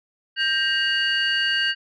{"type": "tone cluster", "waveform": "sine", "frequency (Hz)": [1580, 1875, 2855, 4536], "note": ["G6", "A#6", "F7", "C#8"], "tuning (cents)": [13, 10, 37, 39], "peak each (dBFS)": [-22, -30, -22, -28], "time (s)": [0.36, 1.75], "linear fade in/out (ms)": 50, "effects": ["tanh soft clip ceiling -11 dBFS"]}